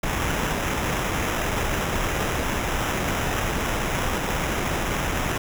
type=noise with sample-and-hold; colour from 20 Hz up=pink; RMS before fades=-25 dBFS; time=0.03-5.38 s; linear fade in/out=5 ms; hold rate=4410 Hz; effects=none

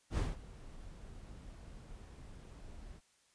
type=noise with ADSR envelope; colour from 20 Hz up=brown; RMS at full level=-31 dBFS; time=0.1-3.01 s; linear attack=78 ms; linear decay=180 ms; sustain=-20 dB; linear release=46 ms; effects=white hiss -71 dBFS RMS until 3.34 s + resampled to 22050 Hz

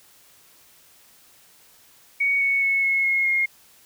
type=tone with pitch steps; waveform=sine; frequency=2236 / 2217 / 2198 / 2179 / 2160 / 2141 Hz; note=C#7 / C#7 / C#7 / C#7 / C#7 / C7; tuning=+14 / 0 / -15 / -30 / -45 / +39 cents; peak=-18 dBFS; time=2.2-3.46 s; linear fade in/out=10 ms; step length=210 ms; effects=white hiss -54 dBFS RMS until 3.85 s

